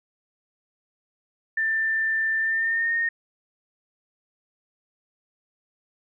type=tone with pitch glide; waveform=sine; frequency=1782 to 1843.8 Hz; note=A6 to A#6; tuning=+22 to -19 cents; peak=-21 dBFS; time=1.57-3.09 s; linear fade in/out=5 ms; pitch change=+59 cents; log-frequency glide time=2.39-2.93 s; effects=none

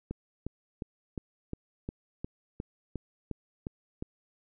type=click train; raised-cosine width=3 ms; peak=-22 dBFS; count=12; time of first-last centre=0.11-4.025 s; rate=2.81 Hz; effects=none

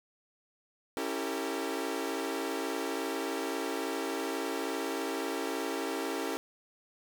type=chord; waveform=sawtooth; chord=C# diminished seventh; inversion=none; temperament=equal with one note detuned; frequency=277.2 / 329.6 / 392 / 455.5 Hz; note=C#4 / E4 / G4 / Bb4; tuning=0 / 0 / 0 / -40 cents; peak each=-34 dBFS; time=0.97-6.37 s; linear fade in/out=0 ms; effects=none

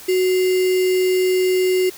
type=tone with sample-and-hold; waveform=sine; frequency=370 Hz; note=F#4; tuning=in tune; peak=-14 dBFS; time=0.08-1.9 s; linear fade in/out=10 ms; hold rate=2450 Hz; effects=white hiss -39 dBFS RMS until 1.97 s

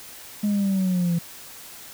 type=linear sweep; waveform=sine; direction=down; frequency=209.5 to 167.9 Hz; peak=-17 dBFS; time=0.43-1.19 s; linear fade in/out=10 ms; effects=tanh soft clip ceiling -18 dBFS + white hiss -42 dBFS RMS until 1.93 s

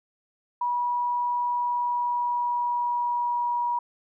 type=tone with pitch glide; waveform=sine; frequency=970 to 961.1 Hz; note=B5 to B5; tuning=-31 to -47 cents; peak=-23 dBFS; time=0.61-3.79 s; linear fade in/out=5 ms; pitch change=-16 cents; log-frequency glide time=1.47-3.68 s; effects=none

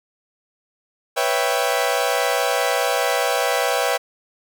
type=chord; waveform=sawtooth; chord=C# half-diminished seventh; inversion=third; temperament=equal; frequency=493.9 / 554.4 / 659.3 / 784 Hz; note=B4 / C#5 / E5 / G5; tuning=0 / 0 / 0 / 0 cents; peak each=-20 dBFS; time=1.16-3.98 s; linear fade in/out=20 ms; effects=none

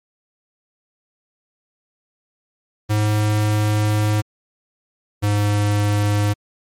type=tone pair in turn; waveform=square; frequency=105.9 / 103.36 Hz; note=G#2 / G#2; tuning=+34 / -8 cents; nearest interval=unison; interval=42 cents; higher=first; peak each=-16 dBFS; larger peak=neither; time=2.89-4.22 / 5.22-6.34 s; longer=first; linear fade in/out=20 ms; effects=MP3 64 kbps

